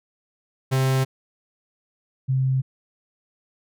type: tone pair in turn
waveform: 45% pulse / sine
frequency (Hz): 132.2 / 131.74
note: C3 / C3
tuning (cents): +18 / +12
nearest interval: unison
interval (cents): 6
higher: first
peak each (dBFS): -18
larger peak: neither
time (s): 0.71-1.05 / 2.28-2.62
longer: neither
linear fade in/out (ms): 20
effects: none